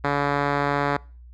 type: tone with low-pass filter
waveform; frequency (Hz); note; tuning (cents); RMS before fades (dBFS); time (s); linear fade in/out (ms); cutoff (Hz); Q
5% pulse; 142.9; D3; -47; -23; 0.04-0.97; 5; 2300; 0.7
effects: noise-tail reverb RT60 0.4 s tail -25 dB re dry + added 60 Hz sine -42 dBFS peak until 1.33 s

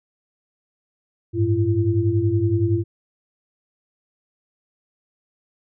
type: tone cluster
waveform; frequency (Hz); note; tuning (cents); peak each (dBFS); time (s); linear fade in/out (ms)
sine; 98.3 / 109 / 339.5; G2 / A2 / F4; +5 / -16 / -49; -21; 1.33-2.84; 50
effects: none

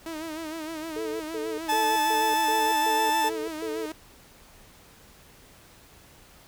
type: tone with vibrato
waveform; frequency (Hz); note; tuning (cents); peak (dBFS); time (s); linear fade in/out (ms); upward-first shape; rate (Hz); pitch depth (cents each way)
sawtooth; 318.2; D#4; +39; -29; 0.06-3.92; 2; sine; 6.5; 71
type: tone bursts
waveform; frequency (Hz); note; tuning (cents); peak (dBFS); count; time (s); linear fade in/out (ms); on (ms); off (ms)
sine; 440; A4; 0; -30; 8; 0.96-3.86; 5; 240; 140
type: tone with pitch glide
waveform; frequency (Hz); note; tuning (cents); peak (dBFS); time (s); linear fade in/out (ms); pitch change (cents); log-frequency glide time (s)
40% pulse; 869 to 880.1; A5 to A5; -22 to 0; -21; 1.68-3.3; 20; +22; 1.78-3.17
effects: pink hiss -53 dBFS RMS until 6.47 s

